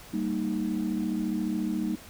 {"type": "chord", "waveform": "sine", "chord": "Eb major", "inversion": "first", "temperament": "equal with one note detuned", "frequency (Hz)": [196, 230.3, 311.1], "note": ["G3", "Bb3", "Eb4"], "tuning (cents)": [0, -21, 0], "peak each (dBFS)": -30, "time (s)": [0.13, 1.96], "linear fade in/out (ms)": 10, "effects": ["tanh soft clip ceiling -19 dBFS", "pink hiss -48 dBFS RMS until 2.09 s"]}